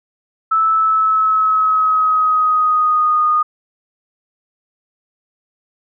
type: tone with pitch glide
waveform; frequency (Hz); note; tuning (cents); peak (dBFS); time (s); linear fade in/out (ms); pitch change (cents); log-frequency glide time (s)
sine; 1311 to 1230.3; E6 to D#6; -10 to -20; -11; 0.51-3.43; 10; -110; 0.72-3.26
effects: none